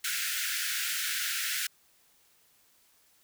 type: high-pass noise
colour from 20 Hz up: pink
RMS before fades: -32 dBFS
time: 0.04-1.67 s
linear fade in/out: 5 ms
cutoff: 1400 Hz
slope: 96 dB/octave
effects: white hiss -65 dBFS RMS until 3.23 s